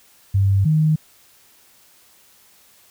sine tone pair in turn, 98 / 155.57 Hz, G2 / D#3, 0 / 0 cents, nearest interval minor sixth, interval 800 cents, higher second, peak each -13 / -13 dBFS, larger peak neither, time 0.34-0.65 / 0.65-0.96 s, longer neither, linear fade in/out 10 ms, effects white hiss -53 dBFS RMS until 2.9 s

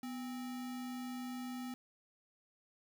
sine tone with sample-and-hold, 248.5 Hz, B3, 11 cents sharp, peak -40 dBFS, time 0.03-1.74 s, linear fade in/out 2 ms, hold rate 1050 Hz, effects none

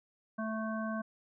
harmonic tone, 220 Hz, A3, in tune, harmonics 1 / 3 / 5 / 7, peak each -35 / -40 / -42 / -43 dBFS, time 0.38-1.02 s, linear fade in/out 10 ms, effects none

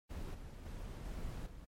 brown noise with level steps, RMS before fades -43 / -49 / -45 / -43 / -52 dBFS, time 0.09-1.66 s, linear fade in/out 20 ms, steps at 0.34 / 0.65 / 1.05 / 1.46 s, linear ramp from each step 5 ms, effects MP3 64 kbps

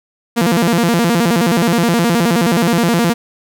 sawtooth tone with vibrato, 200 Hz, G3, 35 cents sharp, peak -7 dBFS, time 0.36-3.14 s, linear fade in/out 20 ms, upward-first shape square, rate 9.5 Hz, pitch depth 280 cents each way, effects none

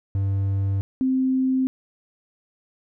triangle / sine tone pair in turn, 98 / 260.9 Hz, G2 / C4, 0 / -5 cents, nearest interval octave + perfect fourth, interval 1695 cents, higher second, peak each -18 dBFS, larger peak neither, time 0.15-0.81 / 1.01-1.67 s, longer neither, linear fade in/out 0 ms, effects none

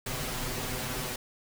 pink noise with comb filter, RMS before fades -34 dBFS, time 0.06-1.16 s, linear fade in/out 5 ms, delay 7.9 ms, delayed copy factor +0.9, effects none

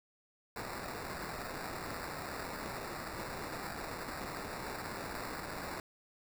white noise with sample-and-hold, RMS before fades -42 dBFS, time 0.56-5.8 s, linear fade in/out 2 ms, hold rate 3150 Hz, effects none

